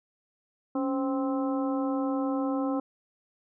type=harmonic tone with a mistuned harmonic; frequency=261.6 Hz; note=C4; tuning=in tune; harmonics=1 / 2 / 3 / 4 / 5; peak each=-27 / -33 / -37 / -39 / -41 dBFS; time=0.75-2.8 s; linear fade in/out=5 ms; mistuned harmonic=1; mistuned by=+95 cents; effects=none